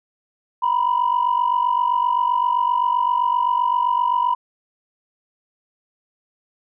sine tone pair together, 955 / 1002.7 Hz, A#5 / B5, +42 / +26 cents, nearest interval minor second, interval 84 cents, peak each -18 dBFS, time 0.62-4.35 s, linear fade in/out 10 ms, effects tanh soft clip ceiling -11 dBFS

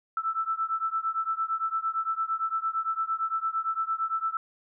sine beating tone pair, 1318.5 / 1327.3 Hz, E6 / E6, 0 / +12 cents, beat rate 8.8 Hz, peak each -29 / -30 dBFS, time 0.17-4.37 s, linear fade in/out 2 ms, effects none

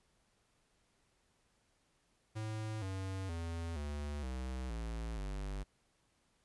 square tone with pitch steps, 108.9 / 95.35 / 83.49 / 73.1 / 64.01 / 56.05 / 49.07 Hz, A2 / G2 / E2 / D2 / C2 / A1 / G1, -17 / -47 / +23 / -7 / -37 / +33 / +2 cents, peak -39 dBFS, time 2.35-5.64 s, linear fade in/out 20 ms, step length 470 ms, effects pink hiss -75 dBFS RMS until 6.44 s + resampled to 24000 Hz

